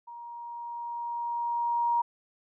sine tone with level ramp, 945 Hz, A#5, 23 cents sharp, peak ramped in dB -41 to -22 dBFS, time 0.07-2.02 s, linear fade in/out 10 ms, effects none

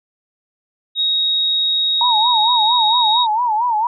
sine tone, 3772 Hz, A#7, 20 cents sharp, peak -14 dBFS, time 0.95-3.27 s, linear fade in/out 50 ms
sine tone with vibrato, 914 Hz, A#5, 34 cents flat, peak -14 dBFS, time 2.01-3.87 s, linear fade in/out 2 ms, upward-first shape sine, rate 4.4 Hz, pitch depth 140 cents each way
effects none

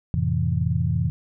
sine chord, F major seventh, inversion none, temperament equal, 87.31 / 110 / 130.81 / 164.81 Hz, F2 / A2 / C3 / E3, 0 / 0 / 0 / 0 cents, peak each -25 / -26 / -25 / -25 dBFS, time 0.14-1.1 s, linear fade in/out 0 ms, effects none

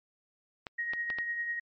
clicks, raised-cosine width 0.3 ms, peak -22 dBFS, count 4, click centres 0.668 / 0.935 / 1.102 / 1.186 s
sine tone with tremolo, 1881 Hz, A#6, 15 cents sharp, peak -29 dBFS, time 0.78-1.6 s, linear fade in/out 10 ms, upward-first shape triangle, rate 10 Hz, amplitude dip 50%
effects MP3 32 kbps

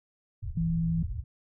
white low-pass noise, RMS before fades -35 dBFS, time 0.42-1.24 s, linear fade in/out 10 ms, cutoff 120 Hz, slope 96 dB/octave
sine tone, 164.8 Hz, E3, in tune, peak -25 dBFS, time 0.57-1.03 s, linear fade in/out 5 ms
effects none

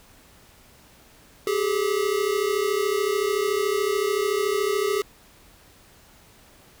square tone pair together, 391.3 / 425 Hz, G4 / G#4, -3 / +40 cents, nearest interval minor second, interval 143 cents, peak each -25 dBFS, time 1.47-5.02 s, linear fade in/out 2 ms, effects pink hiss -53 dBFS RMS until 6.8 s

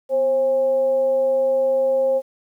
sine tone with frequency modulation, 533 Hz, C5, 32 cents sharp, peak -15 dBFS, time 0.09-2.22 s, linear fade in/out 50 ms, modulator 283 Hz, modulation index 0.25, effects high-pass 300 Hz 12 dB/octave + 9-bit

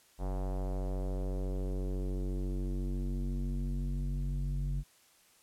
square tone with low-pass filter sweep, 47.02 Hz, F#1, 29 cents sharp, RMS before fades -34 dBFS, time 0.18-4.84 s, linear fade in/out 50 ms, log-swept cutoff 800 to 150 Hz, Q 2, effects white hiss -64 dBFS RMS until 5.42 s + low-pass 12000 Hz 12 dB/octave

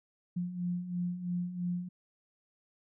sine beating tone pair, 174.8 / 177.8 Hz, F3 / F3, +2 / +31 cents, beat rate 3 Hz, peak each -39 / -33 dBFS, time 0.36-1.89 s, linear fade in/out 10 ms, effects none

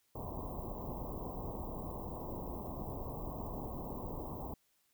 pink band-stop noise, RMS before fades -42 dBFS, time 0.15-4.54 s, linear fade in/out 5 ms, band 1100 to 16000 Hz, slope 96 dB/octave, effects white hiss -75 dBFS RMS until 4.93 s

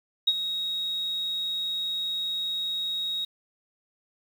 sine tone with ADSR envelope, 3775 Hz, A#7, 21 cents sharp, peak -16 dBFS, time 0.27-3.25 s, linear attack 9 ms, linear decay 45 ms, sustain -11 dB, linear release 6 ms, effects 8-bit

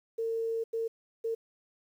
sine tone bursts at uneven times, 454.2 Hz, A#4, 45 cents flat, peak -29 dBFS, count 3, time 0.18-0.64 / 0.73-0.88 / 1.24-1.35 s, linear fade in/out 10 ms, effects 10-bit

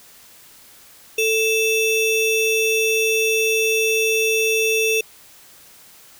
square ring-modulated tone, 1542 Hz, G6, 29 cents flat, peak -14 dBFS, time 1.18-5.01 s, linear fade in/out 5 ms, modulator 1100 Hz, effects white hiss -47 dBFS RMS until 6.19 s

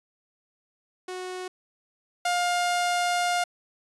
sawtooth tone pair in turn, 367.4 / 707.3 Hz, F#4 / F5, -12 / +22 cents, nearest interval major seventh, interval 1134 cents, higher second, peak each -29 / -19 dBFS, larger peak second, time 1.08-1.48 / 2.25-3.44 s, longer second, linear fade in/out 5 ms, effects resampled to 24000 Hz

